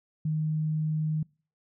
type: tone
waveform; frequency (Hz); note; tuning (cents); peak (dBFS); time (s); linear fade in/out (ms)
sine; 155.3; D#3; -3; -25; 0.25-1.23; 5
effects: noise-tail reverb RT60 0.4 s tail -26 dB re dry